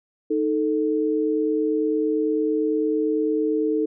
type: tone pair together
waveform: sine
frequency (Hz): 311.1 / 440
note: D#4 / A4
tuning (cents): 0 / 0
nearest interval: tritone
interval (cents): 600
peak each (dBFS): -22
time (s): 0.3-3.86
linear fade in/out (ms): 10
effects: none